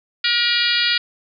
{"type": "harmonic tone", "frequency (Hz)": 477.2, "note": "A#4", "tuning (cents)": 41, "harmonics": [3, 4, 5, 6, 7, 8, 9, 10], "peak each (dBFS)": [-24, -24, -24, -24, -24, -24, -24, -24], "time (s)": [0.24, 0.98], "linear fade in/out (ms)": 5, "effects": []}